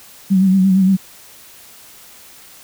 sine tone with vibrato, 190 Hz, F#3, 46 cents sharp, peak -9 dBFS, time 0.3-0.97 s, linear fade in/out 20 ms, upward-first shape sine, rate 8.7 Hz, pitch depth 49 cents each way, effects white hiss -42 dBFS RMS until 2.63 s

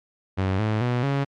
sawtooth tone with pitch steps, 95.1 / 107.99 / 122.62 / 139.23 Hz, F#2 / A2 / B2 / C#3, +48 / -32 / -12 / +8 cents, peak -17 dBFS, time 0.37-1.25 s, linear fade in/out 20 ms, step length 220 ms, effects low-pass 3000 Hz 12 dB/octave + MP3 96 kbps

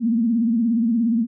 sine tone with vibrato, 230.3 Hz, A#3, 21 cents flat, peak -16 dBFS, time 0-1.27 s, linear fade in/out 50 ms, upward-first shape sine, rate 17 Hz, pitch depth 100 cents each way, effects none

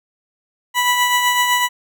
20% pulse tone with tremolo, 984 Hz, B5, 7 cents flat, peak -7 dBFS, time 0.74-1.69 s, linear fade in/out 50 ms, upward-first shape triangle, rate 7.9 Hz, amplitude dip 45%, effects none

